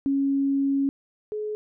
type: tone pair in turn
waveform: sine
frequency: 275.9 / 424.7 Hz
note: C#4 / G#4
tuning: -8 / +39 cents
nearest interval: perfect fifth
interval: 747 cents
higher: second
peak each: -20 / -27 dBFS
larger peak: first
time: 0.06-0.89 / 1.32-1.55 s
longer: first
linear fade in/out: 0 ms
effects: none